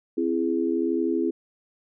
sine chord, C augmented, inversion none, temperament equal with one note detuned, 261.6 / 333.8 / 415.3 Hz, C4 / E4 / G#4, 0 / +22 / 0 cents, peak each -27 / -24 / -28 dBFS, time 0.17-1.31 s, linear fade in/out 10 ms, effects none

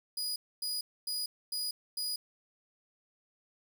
sawtooth tone bursts, 4923 Hz, D#8, 19 cents flat, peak -30 dBFS, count 5, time 0.17-2.16 s, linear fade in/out 5 ms, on 190 ms, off 260 ms, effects none

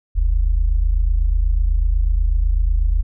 sine tone pair together, 41.21 / 69.3 Hz, E1 / C#2, 0 / 0 cents, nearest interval major sixth, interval 900 cents, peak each -14 / -21 dBFS, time 0.15-3.03 s, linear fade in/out 20 ms, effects none

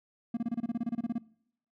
triangle tone bursts, 233.1 Hz, A#3, in tune, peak -26 dBFS, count 15, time 0.34-1.183 s, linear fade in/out 5 ms, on 31 ms, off 27 ms, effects noise-tail reverb RT60 0.7 s tail -22 dB re dry

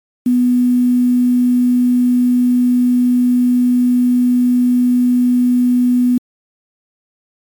sine tone with quantisation, 246.9 Hz, B3, in tune, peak -9 dBFS, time 0.26-6.18 s, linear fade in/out 5 ms, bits 6, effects MP3 96 kbps

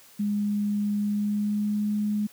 sine tone with pitch glide, 206.1 to 209.1 Hz, G#3 to G#3, -13 to +12 cents, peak -23 dBFS, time 0.19-2.27 s, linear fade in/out 10 ms, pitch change +25 cents, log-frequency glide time 0.98-1.88 s, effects white hiss -53 dBFS RMS until 2.32 s + high-pass 80 Hz 12 dB/octave

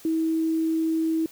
sine tone, 322.3 Hz, E4, 39 cents flat, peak -21 dBFS, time 0.05-1.26 s, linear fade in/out 2 ms, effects white hiss -49 dBFS RMS until 1.31 s

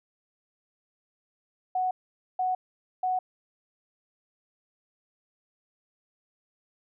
sine tone bursts, 740 Hz, F#5, in tune, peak -24 dBFS, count 3, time 1.75-3.19 s, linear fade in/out 5 ms, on 160 ms, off 480 ms, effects none

